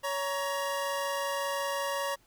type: tone pair together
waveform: 25% pulse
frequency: 560 / 941.8 Hz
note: C#5 / A#5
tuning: +18 / +18 cents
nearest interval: major sixth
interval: 900 cents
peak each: -28 / -31 dBFS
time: 0.03-2.16 s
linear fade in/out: 20 ms
effects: pink hiss -65 dBFS RMS until 2.26 s